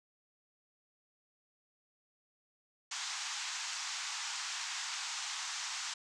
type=band-pass noise; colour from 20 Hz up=white; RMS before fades=-40 dBFS; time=2.91-5.94 s; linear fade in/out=5 ms; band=810 to 7400 Hz; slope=48 dB/octave; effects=none